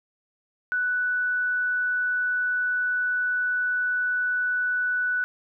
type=tone; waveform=sine; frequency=1485 Hz; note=F#6; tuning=6 cents sharp; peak=-22 dBFS; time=0.72-5.24 s; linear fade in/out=0 ms; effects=none